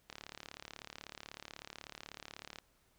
click train, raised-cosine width 0.2 ms, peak -28 dBFS, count 91, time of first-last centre 0.1-2.586 s, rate 36.2 Hz, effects pink hiss -72 dBFS RMS until 2.98 s

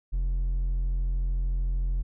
sine tone with hard clipping, 43.33 Hz, F1, 13 cents flat, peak -25 dBFS, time 0.12-2.03 s, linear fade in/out 20 ms, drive 3 dB, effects none

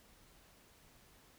silence, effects pink hiss -64 dBFS RMS until 1.38 s

